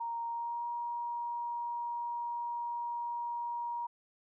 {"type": "tone with pitch glide", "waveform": "sine", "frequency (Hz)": [932.3, 948.6], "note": ["A#5", "A#5"], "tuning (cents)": [0, 30], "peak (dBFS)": -34, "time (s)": [0, 3.87], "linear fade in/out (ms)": 10, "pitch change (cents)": 30, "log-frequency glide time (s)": [0.27, 0.67], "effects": []}